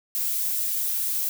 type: noise with flanger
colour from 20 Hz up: violet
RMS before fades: -26 dBFS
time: 0.15-1.29 s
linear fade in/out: 0 ms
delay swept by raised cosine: 1.9 to 7.2 ms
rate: 3.3 Hz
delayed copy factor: -0.55
effects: none